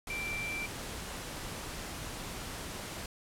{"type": "tone in noise", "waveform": "sine", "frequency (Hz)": 2349, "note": "D7", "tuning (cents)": 0, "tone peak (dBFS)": -35, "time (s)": [0.1, 0.66], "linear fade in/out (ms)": 2, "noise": "pink", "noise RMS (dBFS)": -41, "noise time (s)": [0.07, 3.06], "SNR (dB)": 3, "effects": ["low-pass 12000 Hz 12 dB/octave"]}